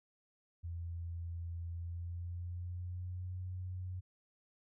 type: tone with pitch glide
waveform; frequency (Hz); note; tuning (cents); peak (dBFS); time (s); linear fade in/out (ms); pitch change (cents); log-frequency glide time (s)
sine; 84.9 to 91.52; F2 to F#2; -48 to -18; -39; 0.63-4.01; 20; +130; 1.72-3.4
effects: none